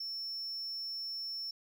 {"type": "tone", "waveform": "triangle", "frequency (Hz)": 5400, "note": "E8", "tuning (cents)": 41, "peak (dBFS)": -36, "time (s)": [0, 1.51], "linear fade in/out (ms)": 5, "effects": []}